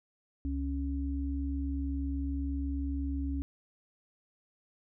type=tone pair together; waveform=sine; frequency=69.06 / 277.2 Hz; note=C#2 / C#4; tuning=-6 / 0 cents; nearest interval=2 octaves; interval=2406 cents; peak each=-32 / -35 dBFS; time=0.45-3.42 s; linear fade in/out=0 ms; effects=none